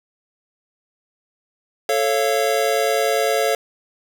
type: chord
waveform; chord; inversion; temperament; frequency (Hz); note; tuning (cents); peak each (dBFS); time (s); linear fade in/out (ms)
square; A augmented; none; just; 440 / 550 / 687.5; A4 / C#5 / E#5; 0 / -14 / -27; -22; 1.89-3.55; 2
effects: none